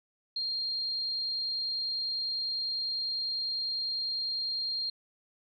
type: tone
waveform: sine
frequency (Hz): 4210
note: C8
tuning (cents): +10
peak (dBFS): -30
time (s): 0.36-4.9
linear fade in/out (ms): 5
effects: none